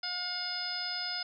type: harmonic tone with a mistuned harmonic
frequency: 718 Hz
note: F5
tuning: 48 cents sharp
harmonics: 1 / 2 / 3 / 4 / 5 / 6 / 7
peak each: -44 / -41 / -45 / -47 / -45 / -42 / -35 dBFS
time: 0.03-1.23 s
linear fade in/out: 5 ms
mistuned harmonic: 5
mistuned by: -26 cents
effects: none